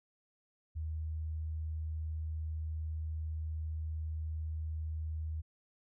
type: tone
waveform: sine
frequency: 78.7 Hz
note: D#2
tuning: 20 cents sharp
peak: -35 dBFS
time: 0.75-5.42 s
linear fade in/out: 20 ms
effects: none